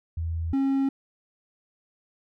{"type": "tone pair in turn", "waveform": ["sine", "triangle"], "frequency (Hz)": [82.41, 271.6], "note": ["E2", "C#4"], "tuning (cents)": [0, -35], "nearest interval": "octave + major sixth", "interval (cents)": 2065, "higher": "second", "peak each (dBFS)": [-26, -19], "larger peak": "second", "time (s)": [[0.17, 0.53], [0.53, 0.89]], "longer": "neither", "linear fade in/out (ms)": 5, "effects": []}